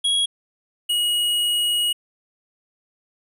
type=tone pair in turn; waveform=square; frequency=3315 / 2898 Hz; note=G#7 / F#7; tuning=-4 / -37 cents; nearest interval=major second; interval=233 cents; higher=first; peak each=-18 / -19 dBFS; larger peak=first; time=0.04-0.26 / 0.89-1.93 s; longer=second; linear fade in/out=10 ms; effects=resampled to 32000 Hz